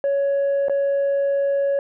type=tone with dropouts; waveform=sine; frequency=558 Hz; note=C#5; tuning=11 cents sharp; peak=-15 dBFS; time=0.04-1.79 s; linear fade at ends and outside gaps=1 ms; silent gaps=0.684-0.696 s; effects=tanh soft clip ceiling -16 dBFS